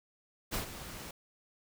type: noise with ADSR envelope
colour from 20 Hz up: pink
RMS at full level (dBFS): -33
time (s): 0.51-1.11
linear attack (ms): 35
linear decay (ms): 110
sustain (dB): -12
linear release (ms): 4
effects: none